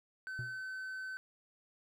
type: tone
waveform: triangle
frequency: 1526 Hz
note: G6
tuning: 47 cents flat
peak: -38 dBFS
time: 0.27-1.17 s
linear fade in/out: 0 ms
type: tone with exponential decay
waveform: triangle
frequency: 123.47 Hz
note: B2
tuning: in tune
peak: -34 dBFS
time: 0.39-0.62 s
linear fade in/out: 0 ms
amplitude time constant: 49 ms
effects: none